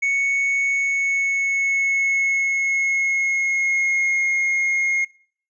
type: tone with pitch glide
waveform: triangle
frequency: 2217 to 2146 Hz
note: C#7 to C7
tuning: 0 to +43 cents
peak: -16 dBFS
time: 0.02-5.05 s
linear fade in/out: 10 ms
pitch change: -57 cents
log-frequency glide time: 0.68-4.26 s
effects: noise-tail reverb RT60 0.5 s tail -21 dB re dry + resampled to 22050 Hz